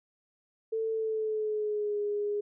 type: tone with pitch glide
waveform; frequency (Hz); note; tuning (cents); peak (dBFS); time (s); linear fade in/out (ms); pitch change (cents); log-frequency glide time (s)
sine; 445.3 to 413.1; A4 to G#4; +21 to -9; -28; 0.72-2.41; 10; -130; 0.91-1.99
effects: none